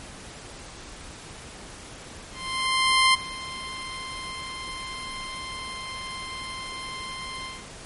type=tone with ADSR envelope; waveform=15% pulse; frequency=1046.5 Hz; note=C6; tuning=in tune; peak=-9 dBFS; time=2.32-7.67 s; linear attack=820 ms; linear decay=15 ms; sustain=-18 dB; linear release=220 ms; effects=pink hiss -42 dBFS RMS until 7.85 s + MP3 48 kbps